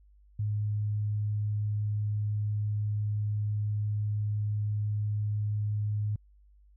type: tone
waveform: sine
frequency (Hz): 104.9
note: G#2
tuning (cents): +18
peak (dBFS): -27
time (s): 0.39-6.16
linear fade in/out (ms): 5
effects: added 50 Hz sine -56 dBFS peak until 6.76 s